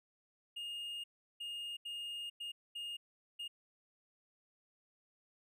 triangle tone bursts at uneven times, 2840 Hz, F7, 28 cents sharp, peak -39 dBFS, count 6, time 0.56-1.04 / 1.4-1.77 / 1.85-2.3 / 2.4-2.52 / 2.75-2.97 / 3.39-3.48 s, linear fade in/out 10 ms, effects none

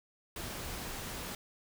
pink noise, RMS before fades -41 dBFS, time 0.36-1.35 s, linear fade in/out 2 ms, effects none

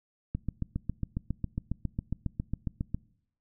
click train, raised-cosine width 5 ms, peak -18 dBFS, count 20, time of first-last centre 0.35-2.946 s, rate 7.32 Hz, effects noise-tail reverb RT60 0.7 s tail -23 dB re dry

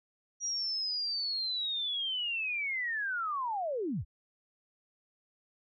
sine linear sweep, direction down, 5780 to 45.51 Hz, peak -31 dBFS, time 0.4-4.05 s, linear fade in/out 50 ms, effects none

